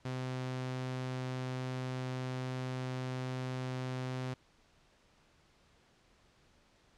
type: tone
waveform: sawtooth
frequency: 128.4 Hz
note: C3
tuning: 32 cents flat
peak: -32 dBFS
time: 0.05-4.34 s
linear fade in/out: 5 ms
effects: pink hiss -67 dBFS RMS until 6.97 s + low-pass 6000 Hz 12 dB/octave